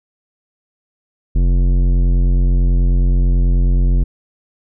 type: tone with tanh clipping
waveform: sine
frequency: 44.64 Hz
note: F1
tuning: 39 cents sharp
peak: -12 dBFS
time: 1.35-4.04 s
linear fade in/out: 10 ms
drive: 14 dB
effects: none